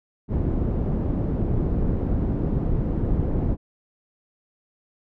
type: low-pass noise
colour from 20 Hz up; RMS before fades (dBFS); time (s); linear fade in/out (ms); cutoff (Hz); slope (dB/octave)
pink; -23; 0.28-3.57; 50; 330; 12
effects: none